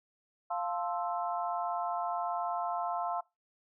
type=chord; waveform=sine; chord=F major seventh; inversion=none; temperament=equal; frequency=698.5 / 880 / 1046.5 / 1318.5 Hz; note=F5 / A5 / C6 / E6; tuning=0 / 0 / 0 / 0 cents; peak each=-34 / -38 / -38 / -40 dBFS; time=0.5-3.21 s; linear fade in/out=10 ms; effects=noise-tail reverb RT60 0.2 s tail -21 dB re dry